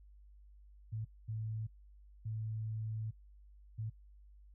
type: tone bursts at uneven times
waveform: sine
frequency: 110 Hz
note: A2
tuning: in tune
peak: -37 dBFS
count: 4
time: 0.92-1.05 / 1.28-1.67 / 2.25-3.11 / 3.78-3.9 s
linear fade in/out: 10 ms
effects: noise-tail reverb RT60 0.1 s tail -22 dB re dry + added 50 Hz sine -56 dBFS peak until 4.54 s